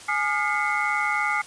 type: tone cluster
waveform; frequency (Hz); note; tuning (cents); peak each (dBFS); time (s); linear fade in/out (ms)
sine; 837 / 1213 / 1414 / 2037 / 2180; G#5 / D#6 / F6 / C7 / C#7; +13 / -44 / +21 / -47 / -29; -28; 0.08-1.42; 10
effects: white hiss -43 dBFS RMS until 1.46 s + resampled to 22050 Hz